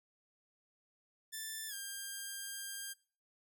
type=tone with pitch glide; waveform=5% pulse; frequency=1766 to 1600.8 Hz; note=A6 to G6; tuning=+6 to +36 cents; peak=-31 dBFS; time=1.32-2.94 s; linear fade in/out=20 ms; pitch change=-170 cents; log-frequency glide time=1.68-1.74 s; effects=noise-tail reverb RT60 0.4 s tail -21 dB re dry